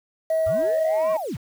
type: tone with pitch glide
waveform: sine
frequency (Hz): 642 to 636.5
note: E5 to D#5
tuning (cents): -46 to +39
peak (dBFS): -17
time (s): 0.3-1.17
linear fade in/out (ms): 5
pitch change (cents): -15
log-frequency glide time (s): 0.58-0.76
type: linear two-way sweep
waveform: sine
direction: up then down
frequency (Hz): 63.8 to 1115 to 63.8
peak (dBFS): -26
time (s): 0.46-1.37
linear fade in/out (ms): 10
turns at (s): 1.12
effects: tanh soft clip ceiling -16 dBFS + 7-bit